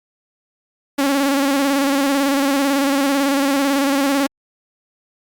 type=tone with vibrato; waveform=sawtooth; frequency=277.2 Hz; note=C#4; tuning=in tune; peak=-11 dBFS; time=0.98-4.27 s; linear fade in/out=10 ms; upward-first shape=square; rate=18 Hz; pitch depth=42 cents each way; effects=Opus 48 kbps